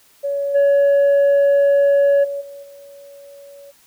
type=tone with level steps; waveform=sine; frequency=563 Hz; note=C#5; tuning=27 cents sharp; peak=-18 / -8 / -22 / -33 / -38 dBFS; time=0.23-3.72 s; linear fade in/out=20 ms; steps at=0.54 / 2.23 / 2.4 / 2.62 s; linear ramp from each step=20 ms; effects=tanh soft clip ceiling -10 dBFS + white hiss -53 dBFS RMS until 3.86 s